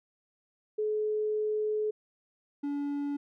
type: tone pair in turn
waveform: sine / triangle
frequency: 427 / 286.1 Hz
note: G#4 / D4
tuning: +48 / -45 cents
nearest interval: perfect fifth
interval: 693 cents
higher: first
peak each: -27 / -28 dBFS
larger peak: first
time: 0.78-1.91 / 2.63-3.17 s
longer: first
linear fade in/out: 10 ms
effects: none